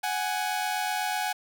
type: tone pair together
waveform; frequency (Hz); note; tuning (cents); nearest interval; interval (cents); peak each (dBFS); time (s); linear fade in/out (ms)
sawtooth; 744 / 832; F#5 / G#5; +9 / +3; major second; 194; -26; 0.03-1.33; 10
effects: none